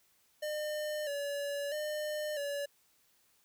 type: tone with vibrato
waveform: square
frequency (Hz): 587.3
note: D5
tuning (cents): 0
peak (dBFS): -35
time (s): 0.42-2.66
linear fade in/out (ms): 10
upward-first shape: square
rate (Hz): 0.77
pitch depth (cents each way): 51
effects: white hiss -70 dBFS RMS until 3.44 s